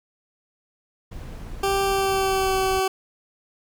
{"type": "noise", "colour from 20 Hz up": "brown", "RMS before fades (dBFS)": -35, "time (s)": [1.11, 2.8], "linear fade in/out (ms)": 10}
{"type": "tone with pitch glide", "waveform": "20% pulse", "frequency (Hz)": [392, 380.8], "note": ["G4", "F#4"], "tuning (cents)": [0, 50], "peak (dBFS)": -15, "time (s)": [1.63, 2.88], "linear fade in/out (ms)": 5, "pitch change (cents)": -50, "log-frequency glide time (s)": [1.81, 2.57]}
{"effects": []}